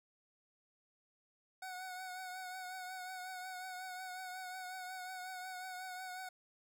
25% pulse tone with vibrato, 740 Hz, F#5, in tune, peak -40 dBFS, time 1.62-6.29 s, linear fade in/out 5 ms, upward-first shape triangle, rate 5.5 Hz, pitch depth 41 cents each way, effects none

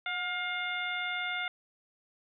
harmonic tone with a mistuned harmonic, 709 Hz, F5, 26 cents sharp, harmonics 1 / 2 / 3 / 4 / 5, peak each -40 / -36 / -35 / -43 / -40 dBFS, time 0.06-1.48 s, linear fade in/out 2 ms, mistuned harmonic 1, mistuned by +45 cents, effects none

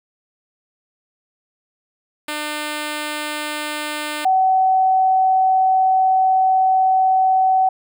5% pulse / sine tone pair in turn, 300 / 756 Hz, D4 / F#5, +37 / +37 cents, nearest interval octave + major third, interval 1600 cents, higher second, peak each -12 dBFS, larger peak neither, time 2.28-4.25 / 4.25-7.69 s, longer second, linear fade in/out 5 ms, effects none

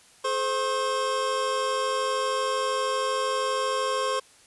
square tone cluster, 427.2 / 520 / 1073 Hz, G#4 / C5 / C6, +49 / -11 / +43 cents, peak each -33 / -29 / -28 dBFS, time 0.24-4.2 s, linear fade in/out 10 ms, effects white hiss -55 dBFS RMS until 4.46 s + resampled to 24000 Hz

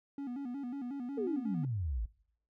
triangle tone with vibrato, 261.6 Hz, C4, in tune, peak -35 dBFS, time 0.18-1.65 s, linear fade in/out 2 ms, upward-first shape square, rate 5.5 Hz, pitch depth 120 cents each way
sine exponential sweep, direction down, 466.2 to 49 Hz, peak -32 dBFS, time 1.17-2.06 s, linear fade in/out 10 ms
effects noise-tail reverb RT60 0.7 s tail -23 dB re dry

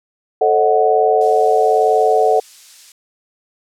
sine chord, D# half-diminished seventh, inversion second, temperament equal with one note detuned, 440 / 541.4 / 622.3 / 740 Hz, A4 / C#5 / D#5 / F#5, 0 / -41 / 0 / 0 cents, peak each -14 / -20 / -18 / -14 dBFS, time 0.41-2.4 s, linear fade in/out 5 ms
violet noise, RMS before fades -30 dBFS, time 1.21-2.92 s, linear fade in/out 2 ms
effects low-pass 6000 Hz 12 dB/octave

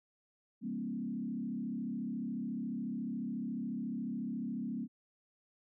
sine tone with frequency modulation, 231 Hz, A#3, 16 cents flat, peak -35 dBFS, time 0.61-4.88 s, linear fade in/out 50 ms, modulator 34.1 Hz, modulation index 1.3, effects none

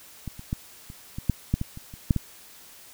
clicks, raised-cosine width 5 ms, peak -20 / -27 / -14 / -28 / -20 / -8 / -9 / -15 / -26 / -28 / -6 / -12 dBFS, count 12, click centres 0.277 / 0.394 / 0.529 / 0.901 / 1.185 / 1.297 / 1.54 / 1.614 / 1.774 / 1.939 / 2.108 / 2.163 s, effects white hiss -49 dBFS RMS until 2.93 s

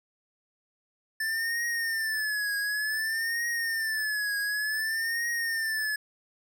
square tone with vibrato, 1760 Hz, A6, in tune, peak -28 dBFS, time 1.2-5.96 s, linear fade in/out 5 ms, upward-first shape triangle, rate 0.55 Hz, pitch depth 120 cents each way, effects none

